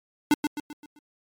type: tone with echo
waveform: square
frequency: 296.8 Hz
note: D4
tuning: 18 cents sharp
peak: -16 dBFS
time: 0.31-0.34 s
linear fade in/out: 2 ms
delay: 130 ms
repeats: 5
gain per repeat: -7 dB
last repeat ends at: 0.99 s
effects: MP3 96 kbps